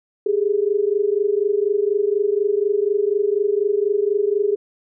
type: tone pair together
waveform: sine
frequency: 398 / 422.1 Hz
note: G4 / G#4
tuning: +26 / +28 cents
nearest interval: minor second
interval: 102 cents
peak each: -19 / -19 dBFS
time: 0.26-4.56 s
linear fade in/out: 5 ms
effects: none